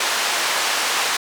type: band-pass noise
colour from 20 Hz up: pink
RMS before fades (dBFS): -21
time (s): 0-1.17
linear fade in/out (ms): 5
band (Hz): 840 to 7700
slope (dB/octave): 12
effects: none